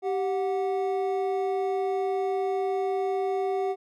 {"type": "tone pair together", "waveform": "triangle", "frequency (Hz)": [388.8, 734], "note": ["G4", "F#5"], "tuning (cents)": [-14, -14], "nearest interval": "major seventh", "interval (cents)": 1100, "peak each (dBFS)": [-24, -28], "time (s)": [0.02, 3.76], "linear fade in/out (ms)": 50, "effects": []}